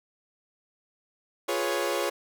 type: chord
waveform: sawtooth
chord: C# dominant seventh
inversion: first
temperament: equal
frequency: 349.2 / 415.3 / 493.9 / 554.4 Hz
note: E#4 / G#4 / B4 / C#5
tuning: 0 / 0 / 0 / 0 cents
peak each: -28 / -28 / -30 / -26 dBFS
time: 1.48-2.1 s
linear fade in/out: 10 ms
effects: none